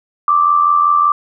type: tone with amplitude modulation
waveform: sine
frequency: 1174.7 Hz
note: D6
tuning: in tune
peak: -6 dBFS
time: 0.28-1.12 s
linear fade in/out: 2 ms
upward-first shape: sine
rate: 85.3 Hz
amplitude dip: 60%
effects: none